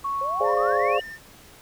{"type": "tone", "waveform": "sine", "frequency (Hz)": 1108.7, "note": "C#6", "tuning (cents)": 0, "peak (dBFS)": -24, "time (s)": [0.04, 0.98], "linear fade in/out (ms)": 10}
{"type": "exponential sweep", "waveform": "sine", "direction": "up", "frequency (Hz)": [523.3, 2960], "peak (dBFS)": -30, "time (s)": [0.21, 1.01], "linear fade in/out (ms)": 5}
{"type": "chord", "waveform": "sine", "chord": "D half-diminished seventh", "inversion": "second", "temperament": "equal", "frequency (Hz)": [415.3, 523.3, 587.3, 698.5], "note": ["Ab4", "C5", "D5", "F5"], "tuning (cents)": [0, 0, 0, 0], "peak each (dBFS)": -26, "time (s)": [0.4, 1], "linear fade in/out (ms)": 10}
{"type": "tone with vibrato", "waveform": "triangle", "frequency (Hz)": 1800, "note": "A6", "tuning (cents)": 39, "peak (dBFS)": -34, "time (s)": [0.43, 1.19], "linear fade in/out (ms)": 50, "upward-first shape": "square", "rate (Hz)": 18, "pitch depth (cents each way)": 12}
{"effects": ["pink hiss -49 dBFS RMS until 1.61 s"]}